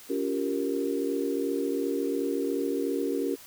sine chord, G half-diminished seventh, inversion second, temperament equal with one note detuned, 281.2 / 349.2 / 392 / 466.2 Hz, Db4 / F4 / G4 / Bb4, +25 / 0 / 0 / 0 cents, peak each -30 / -34 / -31 / -32 dBFS, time 0.09-3.36 s, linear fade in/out 20 ms, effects white hiss -49 dBFS RMS until 3.46 s

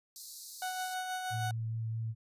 pink high-pass noise, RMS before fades -47 dBFS, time 0.16-0.94 s, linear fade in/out 0 ms, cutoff 4000 Hz, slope 96 dB/octave
30% pulse tone with tremolo, 741 Hz, F#5, 2 cents sharp, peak -31 dBFS, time 0.62-1.51 s, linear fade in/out 2 ms, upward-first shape sine, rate 6.3 Hz, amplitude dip 35%
sine tone with vibrato, 112.7 Hz, A2, 42 cents sharp, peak -33 dBFS, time 1.3-2.15 s, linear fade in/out 50 ms, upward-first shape sine, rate 4.7 Hz, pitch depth 11 cents each way
effects resampled to 32000 Hz

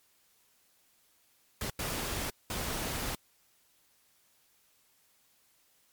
pink noise bursts at uneven times, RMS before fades -35 dBFS, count 3, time 1.61-1.7 / 1.79-2.3 / 2.5-3.15 s, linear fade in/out 2 ms, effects white hiss -68 dBFS RMS until 5.92 s + MP3 96 kbps

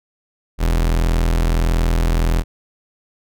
40% pulse tone, 41.53 Hz, E1, 14 cents sharp, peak -13 dBFS, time 0.58-2.44 s, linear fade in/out 50 ms, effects none

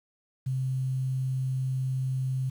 sine tone, 130.81 Hz, C3, in tune, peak -26 dBFS, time 0.46-2.5 s, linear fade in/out 10 ms, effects 9-bit

